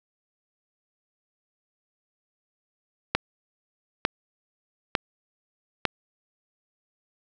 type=click train; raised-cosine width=0.3 ms; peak=-4 dBFS; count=4; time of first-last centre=3.15-5.853 s; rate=1.11 Hz; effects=none